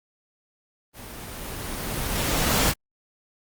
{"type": "noise with level ramp", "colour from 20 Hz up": "pink", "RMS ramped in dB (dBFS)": [-41, -19], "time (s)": [0.93, 2.74], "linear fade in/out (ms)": 50, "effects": ["Opus 24 kbps"]}